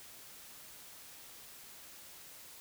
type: silence
effects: white hiss -53 dBFS RMS until 2.6 s